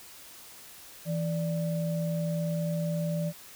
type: tone pair together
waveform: sine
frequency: 164.81 / 587.3 Hz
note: E3 / D5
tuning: 0 / 0 cents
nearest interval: octave + minor seventh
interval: 2200 cents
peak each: -28 / -34 dBFS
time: 1.05-3.33 s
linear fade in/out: 50 ms
effects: white hiss -49 dBFS RMS until 3.55 s